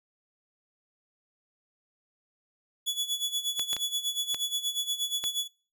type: tone with tremolo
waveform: sawtooth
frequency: 3408 Hz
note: G#7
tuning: 44 cents sharp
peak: -23 dBFS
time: 2.86-5.48 s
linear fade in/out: 20 ms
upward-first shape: sine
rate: 8.4 Hz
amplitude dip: 80%
type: clicks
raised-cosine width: 0.2 ms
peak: -18 dBFS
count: 5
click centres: 3.595 / 3.731 / 3.766 / 4.345 / 5.24 s
effects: noise-tail reverb RT60 0.4 s tail -24 dB re dry